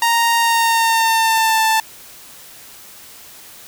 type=tone with pitch glide; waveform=sawtooth; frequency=930 to 884.4 Hz; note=A#5 to A5; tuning=-4 to +9 cents; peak=-9 dBFS; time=0.02-1.8 s; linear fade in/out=2 ms; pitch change=-87 cents; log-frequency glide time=0.38-1.64 s; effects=white hiss -40 dBFS RMS until 3.67 s